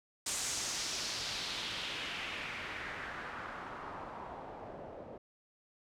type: noise with low-pass filter sweep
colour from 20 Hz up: white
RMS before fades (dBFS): -41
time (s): 0.26-5.18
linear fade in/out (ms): 5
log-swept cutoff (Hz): 8000 to 530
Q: 2
effects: none